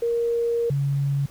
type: tone pair in turn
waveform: sine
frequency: 468.5 / 140.05 Hz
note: A#4 / C#3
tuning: +9 / +18 cents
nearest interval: octave + major sixth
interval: 2091 cents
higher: first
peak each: -20 dBFS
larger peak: neither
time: 0.02-0.7 / 0.7-1.26 s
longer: first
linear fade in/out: 5 ms
effects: pink hiss -49 dBFS RMS until 1.3 s